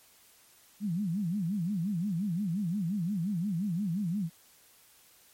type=tone with vibrato; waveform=sine; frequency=185.8 Hz; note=F#3; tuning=7 cents sharp; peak=-28 dBFS; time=0.8-4.3 s; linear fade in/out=50 ms; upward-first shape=sine; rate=5.7 Hz; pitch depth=240 cents each way; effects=white hiss -60 dBFS RMS until 5.33 s + MP3 64 kbps